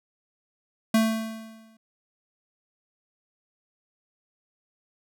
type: tone with exponential decay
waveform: square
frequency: 222.3 Hz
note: A3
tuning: 18 cents sharp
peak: -17 dBFS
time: 0.94-1.77 s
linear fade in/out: 5 ms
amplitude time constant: 180 ms
effects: none